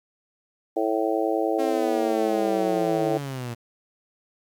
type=harmonic tone; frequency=110 Hz; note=A2; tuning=in tune; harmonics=3 / 4 / 5 / 6 / 7; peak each=-26 / -27 / -28 / -29 / -29 dBFS; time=0.76-3.18 s; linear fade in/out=10 ms
type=linear sweep; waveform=sawtooth; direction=down; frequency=271.4 to 115.4 Hz; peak=-26 dBFS; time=1.58-3.55 s; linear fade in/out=20 ms
effects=9-bit